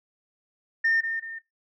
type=tone with echo; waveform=sine; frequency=1816 Hz; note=A#6; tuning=46 cents flat; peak=-18 dBFS; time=0.84-1.01 s; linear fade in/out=10 ms; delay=190 ms; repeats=2; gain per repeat=-8 dB; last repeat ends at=1.39 s; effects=noise-tail reverb RT60 0.2 s tail -20 dB re dry + tanh soft clip ceiling -16 dBFS